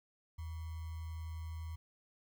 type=tone with sample-and-hold; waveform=sine; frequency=80.9 Hz; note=E2; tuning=32 cents flat; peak=-40 dBFS; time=0.38-1.76 s; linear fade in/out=10 ms; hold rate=1050 Hz; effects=none